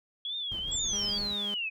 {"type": "tone with vibrato", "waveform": "sine", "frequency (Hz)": 3322, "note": "G#7", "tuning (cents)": 0, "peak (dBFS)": -32, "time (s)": [0.25, 1.18], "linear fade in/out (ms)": 2, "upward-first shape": "triangle", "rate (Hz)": 2.2, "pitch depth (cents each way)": 170}
{"type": "noise with tremolo", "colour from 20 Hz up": "brown", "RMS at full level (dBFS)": -42, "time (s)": [0.51, 1.34], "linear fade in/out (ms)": 10, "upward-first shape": "square", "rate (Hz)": 6, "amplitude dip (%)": 40}
{"type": "exponential sweep", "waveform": "sine", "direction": "down", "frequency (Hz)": [7810, 2500], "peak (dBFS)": -30, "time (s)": [0.71, 1.7], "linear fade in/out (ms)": 20}
{"type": "tone", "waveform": "sawtooth", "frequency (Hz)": 204.5, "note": "G#3", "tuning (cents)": -26, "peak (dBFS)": -35, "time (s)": [0.93, 1.54], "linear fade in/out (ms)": 0}
{"effects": []}